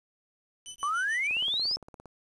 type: tone with tremolo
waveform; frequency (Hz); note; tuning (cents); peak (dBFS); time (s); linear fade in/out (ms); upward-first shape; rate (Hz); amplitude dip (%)
15% pulse; 3005; F#7; +26; -31; 0.66-1.27; 0; sine; 6.8; 95
type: exponential sweep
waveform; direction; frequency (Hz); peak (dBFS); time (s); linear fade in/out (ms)
sine; up; 1108.7 to 5320; -26; 0.83-1.76; 0
type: click train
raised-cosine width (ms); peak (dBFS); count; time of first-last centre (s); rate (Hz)
1; -32; 14; 1.31-2.057; 17.4
effects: resampled to 24000 Hz + 9-bit